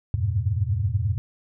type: tone cluster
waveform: sine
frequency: 84.9 / 97.2 / 105.7 / 124.1 Hz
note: F2 / G2 / G#2 / B2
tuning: -48 / -14 / +31 / +9 cents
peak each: -27 / -26 / -25 / -29 dBFS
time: 0.14-1.18 s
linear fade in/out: 0 ms
effects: none